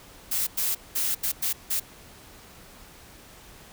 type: noise bursts at uneven times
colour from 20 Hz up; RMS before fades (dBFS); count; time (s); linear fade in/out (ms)
blue; -26; 6; 0.31-0.47 / 0.57-0.75 / 0.95-1.15 / 1.23-1.32 / 1.42-1.53 / 1.7-1.8; 10
effects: pink hiss -49 dBFS RMS until 3.72 s